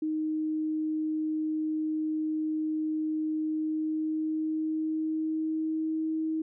sine tone with pitch glide, 311.3 to 317.1 Hz, D#4 to D#4, +1 to +33 cents, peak -27 dBFS, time 0.02-6.42 s, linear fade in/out 5 ms, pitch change +32 cents, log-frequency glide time 3.45-6.09 s, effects none

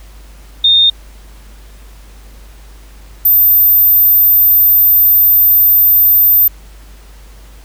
sine tone pair in turn, 3658 / 13811 Hz, A#7 / A9, -33 / -33 cents, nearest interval octave + major seventh, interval 2300 cents, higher second, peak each -5 dBFS, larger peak neither, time 0.64-0.9 / 3.25-6.48 s, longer second, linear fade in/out 5 ms, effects added 50 Hz sine -34 dBFS peak until 7.64 s + pink hiss -44 dBFS RMS until 7.64 s

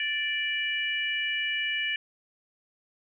harmonic tone, 586 Hz, D5, 4 cents flat, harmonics 3 / 4 / 5, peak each -31 / -31 / -31 dBFS, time 0-1.96 s, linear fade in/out 2 ms, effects none

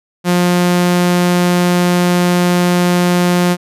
sawtooth tone, 177.2 Hz, F3, 25 cents sharp, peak -6 dBFS, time 0.24-3.57 s, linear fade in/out 50 ms, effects resampled to 32000 Hz

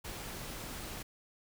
pink noise, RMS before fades -43 dBFS, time 0.04-1.03 s, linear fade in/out 10 ms, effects none

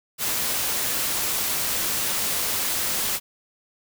white noise, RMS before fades -25 dBFS, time 0.18-3.2 s, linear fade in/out 50 ms, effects none

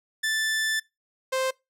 sawtooth tone pair in turn, 1760 / 523.3 Hz, A6 / C5, 0 / 0 cents, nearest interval octave + major sixth, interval 2100 cents, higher first, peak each -20 dBFS, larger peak neither, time 0.23-0.8 / 1.32-1.51 s, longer first, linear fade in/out 10 ms, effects noise-tail reverb RT60 0.2 s tail -22 dB re dry + low-pass 12000 Hz 12 dB/octave

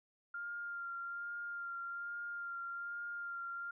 sine tone with vibrato, 1396.9 Hz, F6, in tune, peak -40 dBFS, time 0.34-3.71 s, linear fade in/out 5 ms, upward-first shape sine, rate 1.2 Hz, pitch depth 18 cents each way, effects none

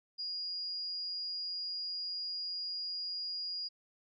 sine tone, 4861 Hz, D#8, 41 cents flat, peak -36 dBFS, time 0.18-3.69 s, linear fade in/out 20 ms, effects none

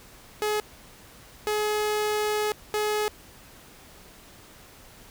sawtooth tone bursts at uneven times, 423 Hz, G#4, 32 cents sharp, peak -20 dBFS, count 3, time 0.42-0.6 / 1.47-2.52 / 2.74-3.08 s, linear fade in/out 0 ms, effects pink hiss -50 dBFS RMS until 5.1 s

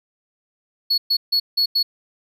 triangle tone bursts at uneven times, 4377 Hz, C#8, 23 cents flat, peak -14 dBFS, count 5, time 0.9-0.98 / 1.1-1.17 / 1.32-1.4 / 1.57-1.66 / 1.75-1.83 s, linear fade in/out 10 ms, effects none

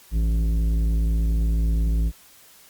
sine tone with tanh clipping, 55.2 Hz, A1, 6 cents sharp, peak -20 dBFS, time 0.11-2.12 s, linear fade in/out 50 ms, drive 11 dB, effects white hiss -51 dBFS RMS until 2.69 s + Opus 48 kbps

